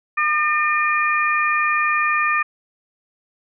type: harmonic tone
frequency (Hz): 604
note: D5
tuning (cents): +48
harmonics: 2 / 3 / 4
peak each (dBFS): -19 / -21 / -22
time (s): 0.17-2.43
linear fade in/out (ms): 10
effects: none